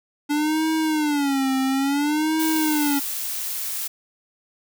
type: tone with vibrato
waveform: square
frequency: 290 Hz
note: D4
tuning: 22 cents flat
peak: -20 dBFS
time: 0.29-3 s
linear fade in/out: 20 ms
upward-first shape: sine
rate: 0.58 Hz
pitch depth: 160 cents each way
type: noise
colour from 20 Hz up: blue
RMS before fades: -28 dBFS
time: 2.39-3.88 s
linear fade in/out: 10 ms
effects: none